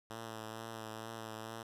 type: tone with vibrato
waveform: 5% pulse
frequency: 111.8 Hz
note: A2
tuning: 28 cents sharp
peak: -32 dBFS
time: 0.1-1.63 s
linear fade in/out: 5 ms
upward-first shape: sine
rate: 2.2 Hz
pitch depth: 29 cents each way
effects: resampled to 32000 Hz